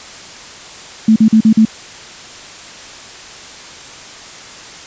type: tone bursts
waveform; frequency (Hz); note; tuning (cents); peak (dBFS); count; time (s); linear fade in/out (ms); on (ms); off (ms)
sine; 220; A3; 0; -4; 5; 1.08-1.652; 5; 80; 43
effects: white hiss -33 dBFS RMS until 4.86 s + resampled to 16000 Hz